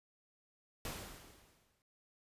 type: noise with exponential decay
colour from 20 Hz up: pink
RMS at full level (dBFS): -41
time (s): 0.85-1.82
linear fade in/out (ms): 1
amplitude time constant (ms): 210
effects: resampled to 32000 Hz